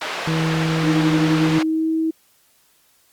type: band-pass noise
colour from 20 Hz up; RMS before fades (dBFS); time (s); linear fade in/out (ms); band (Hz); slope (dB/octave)
pink; -27; 0.01-1.63; 5; 600 to 3600; 12
type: harmonic tone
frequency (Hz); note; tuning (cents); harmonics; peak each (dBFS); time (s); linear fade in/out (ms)
160.9; E3; -42; 1 / 2 / 3; -19 / -25 / -29; 0.27-1.59; 5
type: tone with pitch glide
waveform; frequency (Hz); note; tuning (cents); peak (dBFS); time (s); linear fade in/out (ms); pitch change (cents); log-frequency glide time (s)
sine; 310 to 321.3; D#4 to E4; -6 to -44; -17; 0.83-2.11; 10; +62; 1.22-1.92
effects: white hiss -58 dBFS RMS until 3.12 s + Opus 48 kbps